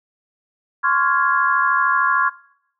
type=chord; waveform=sine; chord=Db major seventh; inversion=third; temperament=equal with one note detuned; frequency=1046.5 / 1119.7 / 1396.9 / 1661.2 Hz; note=C6 / Db6 / F6 / Ab6; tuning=0 / +17 / 0 / 0 cents; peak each=-20 dBFS; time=0.83-2.3 s; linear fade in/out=20 ms; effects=noise-tail reverb RT60 0.7 s tail -20 dB re dry